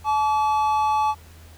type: tone pair together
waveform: triangle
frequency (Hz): 860 / 1148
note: A5 / D6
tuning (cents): -40 / -40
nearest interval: perfect fourth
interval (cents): 500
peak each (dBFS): -17 / -23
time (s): 0.04-1.15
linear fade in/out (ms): 50
effects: added 81 Hz sine -44 dBFS peak until 1.57 s + pink hiss -51 dBFS RMS until 1.57 s